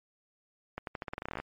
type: accelerating click train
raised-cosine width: 0.5 ms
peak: -21 dBFS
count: 16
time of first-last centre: 0.78-1.4 s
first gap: 92 ms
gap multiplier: 0.87
effects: MP3 48 kbps